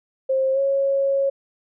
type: tone with pitch glide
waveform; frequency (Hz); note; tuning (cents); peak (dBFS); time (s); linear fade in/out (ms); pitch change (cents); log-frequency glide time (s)
sine; 530 to 549.3; C5 to C#5; +22 to -16; -17; 0.29-1.3; 10; +62; 0.53-0.59
effects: none